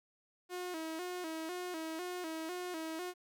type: tone with vibrato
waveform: sawtooth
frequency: 340 Hz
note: F4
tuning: 46 cents flat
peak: -35 dBFS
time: 0.49-3.14 s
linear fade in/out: 50 ms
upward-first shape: square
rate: 2 Hz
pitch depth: 100 cents each way
effects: 12-bit